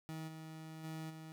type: tone with level steps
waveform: 30% pulse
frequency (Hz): 158.9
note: D#3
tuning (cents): +37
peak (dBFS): -40 / -45 / -40 / -46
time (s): 0.09-1.32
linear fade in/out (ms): 0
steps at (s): 0.27 / 0.83 / 1.09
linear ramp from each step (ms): 20
effects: none